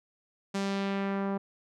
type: tone with low-pass filter sweep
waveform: sawtooth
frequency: 196.9 Hz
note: G3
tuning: 8 cents sharp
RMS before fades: -31 dBFS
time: 0.54-1.38 s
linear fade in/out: 10 ms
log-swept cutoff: 7400 to 1000 Hz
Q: 1.1
effects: none